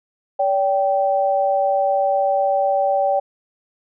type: tone pair together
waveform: sine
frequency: 572.1 / 780 Hz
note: D5 / G5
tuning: -45 / -9 cents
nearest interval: perfect fourth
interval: 536 cents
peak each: -18 dBFS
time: 0.39-3.2 s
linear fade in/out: 10 ms
effects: none